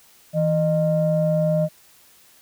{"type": "tone pair together", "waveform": "sine", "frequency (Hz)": [162.55, 613], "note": ["E3", "D#5"], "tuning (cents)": [-24, -26], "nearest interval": "octave + major seventh", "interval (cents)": 2298, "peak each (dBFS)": -19, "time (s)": [0.33, 1.69], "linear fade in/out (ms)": 50, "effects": ["tanh soft clip ceiling -10 dBFS", "white hiss -53 dBFS RMS until 2.41 s"]}